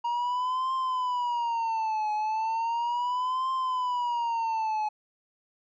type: tone with vibrato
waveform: triangle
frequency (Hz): 943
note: A#5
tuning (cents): +20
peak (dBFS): -24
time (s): 0.04-4.89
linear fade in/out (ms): 10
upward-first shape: triangle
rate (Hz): 0.36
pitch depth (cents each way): 190
effects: resampled to 16000 Hz